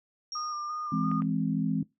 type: tone with exponential decay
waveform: sine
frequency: 5588 Hz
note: F8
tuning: in tune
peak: -34 dBFS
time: 0.32-1.2 s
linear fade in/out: 1 ms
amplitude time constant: 190 ms
type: tone with vibrato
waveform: sine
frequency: 1210 Hz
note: D#6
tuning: 49 cents flat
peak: -32 dBFS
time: 0.35-1.21 s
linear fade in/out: 5 ms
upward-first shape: square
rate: 2.9 Hz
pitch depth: 21 cents each way
type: chord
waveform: sine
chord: E augmented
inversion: none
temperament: equal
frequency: 164.81 / 207.7 / 261.6 Hz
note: E3 / G#3 / B#3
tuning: 0 / 0 / 0 cents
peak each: -30 dBFS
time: 0.92-1.83 s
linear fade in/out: 5 ms
type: clicks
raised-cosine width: 0.5 ms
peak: -30 dBFS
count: 2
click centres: 1.115 / 1.221 s
effects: noise-tail reverb RT60 0.2 s tail -20 dB re dry